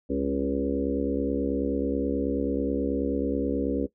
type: harmonic tone with a mistuned harmonic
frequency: 69.3 Hz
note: C#2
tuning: in tune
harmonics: 1 / 3 / 4 / 5 / 6 / 7 / 8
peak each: -35 / -33 / -27 / -34 / -34 / -31 / -37 dBFS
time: 0.09-3.87 s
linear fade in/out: 20 ms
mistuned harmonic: 6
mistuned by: -27 cents
effects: noise-tail reverb RT60 0.1 s tail -17 dB re dry